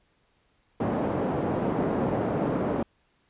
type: band-pass noise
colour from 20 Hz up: pink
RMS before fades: -27 dBFS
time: 0.8-2.83 s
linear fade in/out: 5 ms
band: 170 to 680 Hz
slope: 12 dB/octave
effects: pink hiss -68 dBFS RMS until 3.29 s + resampled to 8000 Hz